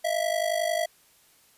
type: ring-modulated tone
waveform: square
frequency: 657 Hz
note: E5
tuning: 6 cents flat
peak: -22 dBFS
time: 0.04-0.86 s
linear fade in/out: 10 ms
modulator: 25.5 Hz
effects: white hiss -60 dBFS RMS until 1.57 s + resampled to 32000 Hz